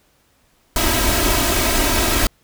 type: noise with comb filter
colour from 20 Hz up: pink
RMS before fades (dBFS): -17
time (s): 0.76-2.27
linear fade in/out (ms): 2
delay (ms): 3.1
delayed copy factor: +0.8
effects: pink hiss -59 dBFS RMS until 2.43 s